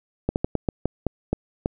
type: slowing click train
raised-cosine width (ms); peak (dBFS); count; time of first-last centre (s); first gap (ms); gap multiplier
2; -8; 9; 0.29-1.659; 69; 1.25
effects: none